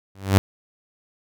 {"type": "tone with exponential growth", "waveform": "sawtooth", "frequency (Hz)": 97.2, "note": "G2", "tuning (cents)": -14, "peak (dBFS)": -6, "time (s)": [0.15, 0.38], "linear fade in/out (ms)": 0, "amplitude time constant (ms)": 49, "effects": []}